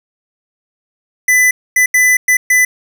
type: tone bursts at uneven times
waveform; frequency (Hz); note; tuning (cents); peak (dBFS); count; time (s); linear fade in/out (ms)
square; 2000; B6; +21; -8; 5; 1.28-1.51 / 1.76-1.86 / 1.94-2.17 / 2.28-2.37 / 2.5-2.65; 5
effects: none